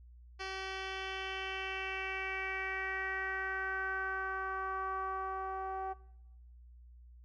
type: tone with low-pass filter sweep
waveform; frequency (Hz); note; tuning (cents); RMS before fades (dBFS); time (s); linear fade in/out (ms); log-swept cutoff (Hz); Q
10% pulse; 382.3; G4; -43; -38; 0.39-5.94; 20; 4100 to 880; 4
effects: noise-tail reverb RT60 0.9 s tail -21 dB re dry + added 60 Hz sine -53 dBFS peak until 7.24 s